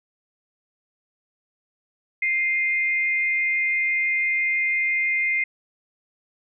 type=tone pair together; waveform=sine; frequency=2098 / 2472 Hz; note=C7 / D#7; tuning=+4 / -12 cents; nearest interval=minor third; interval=284 cents; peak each=-20 / -29 dBFS; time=2.22-5.44 s; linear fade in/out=5 ms; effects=none